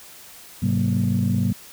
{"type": "tone cluster", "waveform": "sine", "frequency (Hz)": [104.3, 130.5, 188.2, 233.8], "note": ["G#2", "C3", "F#3", "A#3"], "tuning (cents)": [8, -4, 30, 5], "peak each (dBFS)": [-22, -24, -22, -24], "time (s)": [0.62, 1.53], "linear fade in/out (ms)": 10, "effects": ["tanh soft clip ceiling -11 dBFS", "white hiss -44 dBFS RMS until 1.72 s"]}